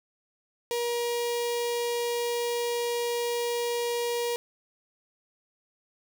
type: tone with notch filter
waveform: sawtooth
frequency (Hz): 475.7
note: A#4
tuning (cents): +35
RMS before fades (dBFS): -29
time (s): 0.71-4.36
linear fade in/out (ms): 0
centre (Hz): 1400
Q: 1.3
effects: none